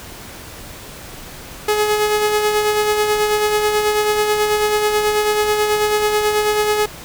sawtooth tone with tremolo, 422.1 Hz, G#4, 28 cents sharp, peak -9 dBFS, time 1.68-6.86 s, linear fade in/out 5 ms, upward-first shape sine, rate 9.2 Hz, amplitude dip 40%, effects pink hiss -35 dBFS RMS until 7.04 s

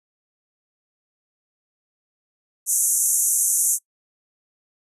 white band-pass noise, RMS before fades -20 dBFS, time 2.66-3.79 s, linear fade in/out 50 ms, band 6100 to 12000 Hz, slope 96 dB/octave, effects noise-tail reverb RT60 0.1 s tail -23 dB re dry

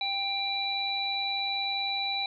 harmonic tone, 789 Hz, G5, 11 cents sharp, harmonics 1 / 3 / 5, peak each -34 / -34 / -30 dBFS, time 0.01-2.26 s, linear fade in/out 2 ms, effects none

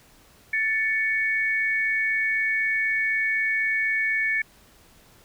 sine tone pair together, 1760 / 2232 Hz, A6 / C#7, 0 / +11 cents, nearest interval major third, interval 411 cents, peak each -24 dBFS, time 0.53-4.42 s, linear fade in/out 5 ms, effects pink hiss -55 dBFS RMS until 5.24 s

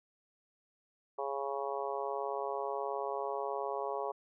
harmonic tone, 138.59 Hz, C#3, in tune, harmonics 3 / 4 / 5 / 6 / 7 / 8, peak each -39 / -40 / -41 / -42 / -42 / -43 dBFS, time 1.18-4.12 s, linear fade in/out 10 ms, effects none

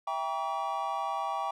triangle chord, E diminished seventh, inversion none, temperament just, 659.3 / 791.1 / 949.3 / 1139.2 Hz, E5 / G5 / Bb5 / Db6, 0 / +16 / +31 / +47 cents, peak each -37 / -32 / -35 / -33 dBFS, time 0.07-1.51 s, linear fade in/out 5 ms, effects none

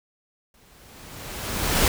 pink noise with exponential growth, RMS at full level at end -18 dBFS, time 0.54-1.88 s, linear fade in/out 2 ms, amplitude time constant 290 ms, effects none

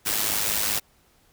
white noise with amplitude modulation, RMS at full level -22 dBFS, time 0.05-0.8 s, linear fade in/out 20 ms, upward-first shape sine, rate 105 Hz, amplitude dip 65%, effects pink hiss -61 dBFS RMS until 1.32 s

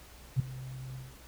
sine tone with ADSR envelope, 130 Hz, C3, 11 cents flat, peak -20 dBFS, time 0.36-1.15 s, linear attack 37 ms, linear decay 6 ms, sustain -19 dB, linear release 180 ms, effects added 60 Hz sine -54 dBFS peak until 1.27 s + pink hiss -54 dBFS RMS until 1.27 s

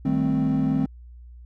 triangle chord, A half-diminished seventh, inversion second, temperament equal, 155.56 / 196 / 220 / 261.6 Hz, Eb3 / G3 / A3 / C4, 0 / 0 / 0 / 0 cents, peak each -23 / -26 / -25 / -20 dBFS, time 0.05-0.86 s, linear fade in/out 5 ms, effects tanh soft clip ceiling -10 dBFS + added 60 Hz sine -41 dBFS peak until 1.45 s

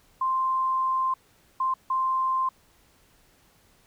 sine tone bursts at uneven times, 1046.5 Hz, C6, in tune, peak -22 dBFS, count 3, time 0.21-1.14 / 1.6-1.74 / 1.9-2.49 s, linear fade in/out 5 ms, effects pink hiss -61 dBFS RMS until 3.86 s

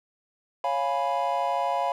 triangle chord, C# dominant seventh, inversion none, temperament equal, 554.4 / 698.5 / 830.6 / 987.8 Hz, C#5 / E#5 / G#5 / B5, 0 / 0 / 0 / 0 cents, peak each -29 / -26 / -28 / -27 dBFS, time 0.64-1.92 s, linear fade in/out 2 ms, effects none

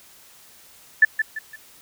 sine tone with echo, 1751 Hz, A6, 9 cents flat, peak -8 dBFS, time 1.02-1.05 s, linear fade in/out 5 ms, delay 170 ms, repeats 3, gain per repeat -9 dB, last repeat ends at 1.56 s, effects white hiss -50 dBFS RMS until 1.81 s

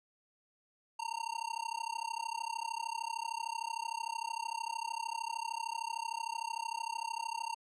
square tone with amplitude modulation, 919 Hz, A#5, 25 cents flat, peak -33 dBFS, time 0.99-7.55 s, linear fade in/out 10 ms, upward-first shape sine, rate 33.2 Hz, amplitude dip 100%, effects resampled to 22050 Hz

